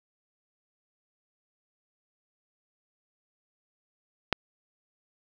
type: click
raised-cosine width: 0.3 ms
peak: -6 dBFS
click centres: 4.327 s
effects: none